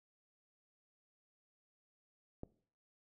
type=click; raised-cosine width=2 ms; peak=-30 dBFS; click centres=2.434 s; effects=noise-tail reverb RT60 0.5 s tail -20 dB re dry